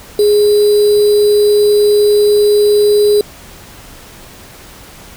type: tone with sample-and-hold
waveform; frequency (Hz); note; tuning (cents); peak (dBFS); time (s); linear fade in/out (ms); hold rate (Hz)
sine; 415.3; G#4; 0; -6; 0.19-3.21; 2; 4410
effects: pink hiss -36 dBFS RMS until 5.16 s